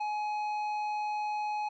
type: tone with tanh clipping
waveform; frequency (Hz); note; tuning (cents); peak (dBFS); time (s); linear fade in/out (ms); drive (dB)
sine; 842; G#5; +24; -32; 0-1.69; 10; 9
effects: none